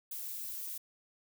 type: noise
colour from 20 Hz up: violet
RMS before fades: -41 dBFS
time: 0.11-0.78 s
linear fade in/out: 5 ms
effects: none